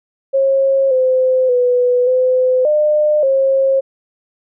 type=tone with pitch steps; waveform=sine; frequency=541 / 515 / 494 / 510 / 603 / 538 Hz; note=C#5 / C5 / B4 / C5 / D5 / C5; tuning=-42 / -28 / 0 / -44 / +46 / +48 cents; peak=-10 dBFS; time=0.33-3.81 s; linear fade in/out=20 ms; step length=580 ms; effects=none